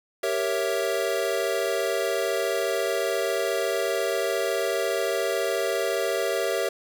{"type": "chord", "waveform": "square", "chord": "G diminished seventh", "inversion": "none", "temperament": "equal", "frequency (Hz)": [392, 466.2, 554.4, 659.3], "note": ["G4", "Bb4", "Db5", "Fb5"], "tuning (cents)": [0, 0, 0, 0], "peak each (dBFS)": -30, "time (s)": [0.23, 6.69], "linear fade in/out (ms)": 5, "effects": []}